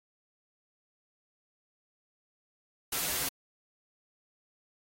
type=noise with comb filter; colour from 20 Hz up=white; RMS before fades=-32 dBFS; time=2.92-3.29 s; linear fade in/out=5 ms; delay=9.2 ms; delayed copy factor=-0.65; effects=AAC 48 kbps